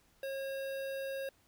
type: tone with notch filter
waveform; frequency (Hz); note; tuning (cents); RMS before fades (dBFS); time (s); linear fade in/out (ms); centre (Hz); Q
square; 542; C#5; -39; -39; 0.23-1.29; 2; 7000; 1.1
effects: pink hiss -69 dBFS RMS until 1.47 s